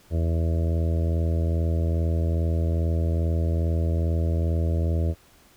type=harmonic tone; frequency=82.41 Hz; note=E2; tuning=in tune; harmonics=1 / 2 / 3 / 4 / 5 / 6 / 7 / 8; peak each=-21 / -31 / -37 / -35 / -38 / -39 / -38 / -41 dBFS; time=0.1-5.15 s; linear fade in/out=50 ms; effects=pink hiss -56 dBFS RMS until 5.56 s